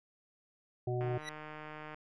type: harmonic tone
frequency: 123.47 Hz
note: B2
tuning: in tune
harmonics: 1 / 3 / 5 / 6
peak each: -34 / -36 / -43 / -43 dBFS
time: 0.87-1.18 s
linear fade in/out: 5 ms
type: click train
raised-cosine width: 0.5 ms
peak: -31 dBFS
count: 144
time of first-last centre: 1.01-1.945 s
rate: 153 Hz
type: tone with exponential growth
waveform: 25% pulse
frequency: 1954 Hz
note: B6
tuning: 19 cents flat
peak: -33 dBFS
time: 1.18-1.29 s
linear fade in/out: 1 ms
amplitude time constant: 23 ms
effects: resampled to 22050 Hz